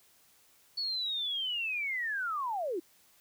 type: linear sweep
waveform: sine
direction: down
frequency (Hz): 4462 to 311.2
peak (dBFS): -31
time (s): 0.77-2.8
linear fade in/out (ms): 10
effects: white hiss -64 dBFS RMS until 3.2 s